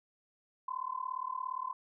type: tone with amplitude modulation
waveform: sine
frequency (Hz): 1026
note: C6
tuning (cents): -34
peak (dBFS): -31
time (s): 0.68-1.73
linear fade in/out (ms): 5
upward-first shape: sine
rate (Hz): 37.3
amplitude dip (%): 95
effects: none